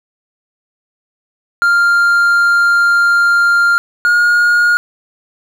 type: tone pair in turn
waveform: triangle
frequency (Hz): 1396.9 / 1429.6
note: F6 / F6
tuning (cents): 0 / +40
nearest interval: unison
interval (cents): 40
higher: second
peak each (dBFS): -6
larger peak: neither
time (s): 1.62-3.78 / 4.05-4.77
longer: first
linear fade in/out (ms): 0
effects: none